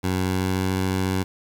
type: tone with pitch glide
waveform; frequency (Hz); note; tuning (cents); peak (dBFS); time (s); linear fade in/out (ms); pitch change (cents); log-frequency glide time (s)
15% pulse; 92.6 to 94.11; F#2 to F#2; +2 to +30; -15; 0.03-1.24; 20; +28; 0.14-0.74
effects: 7-bit